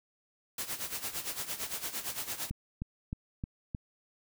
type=noise with tremolo; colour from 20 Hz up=white; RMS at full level=-35 dBFS; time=0.58-2.5 s; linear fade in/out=2 ms; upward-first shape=sine; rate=8.8 Hz; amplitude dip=75%
type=click train; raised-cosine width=5 ms; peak=-23 dBFS; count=5; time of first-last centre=2.51-3.748 s; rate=3.23 Hz
effects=none